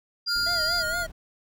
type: tone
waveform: sine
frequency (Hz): 4800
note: D8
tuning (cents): +37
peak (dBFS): -25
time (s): 0.26-0.83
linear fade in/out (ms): 20
type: tone with pitch glide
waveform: square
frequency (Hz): 1409 to 1422.9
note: F6 to F6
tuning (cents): +15 to +32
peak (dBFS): -27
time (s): 0.27-1.07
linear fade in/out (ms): 50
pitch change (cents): +17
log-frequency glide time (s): 0.75-0.85
type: noise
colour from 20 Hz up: brown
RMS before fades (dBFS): -41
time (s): 0.35-1.12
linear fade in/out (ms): 10
type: tone with vibrato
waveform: square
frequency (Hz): 659.3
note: E5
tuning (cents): 0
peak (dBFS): -33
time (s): 0.46-1.07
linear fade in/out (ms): 10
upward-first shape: sine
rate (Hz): 4.3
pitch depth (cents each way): 110
effects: none